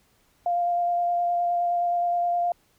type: tone with vibrato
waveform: sine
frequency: 698.5 Hz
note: F5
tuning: in tune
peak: -21 dBFS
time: 0.46-2.52 s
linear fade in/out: 2 ms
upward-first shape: square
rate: 9.6 Hz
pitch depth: 9 cents each way
effects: pink hiss -64 dBFS RMS until 2.78 s